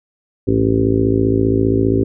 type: harmonic tone with a mistuned harmonic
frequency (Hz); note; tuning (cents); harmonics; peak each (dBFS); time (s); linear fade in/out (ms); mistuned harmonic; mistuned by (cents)
55.1; A1; +3; 1 / 2 / 3 / 4 / 5 / 6 / 7 / 8 / 9; -26 / -18 / -27 / -24 / -17 / -24 / -17 / -26 / -28; 0.47-2.04; 10; 2; -69
effects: none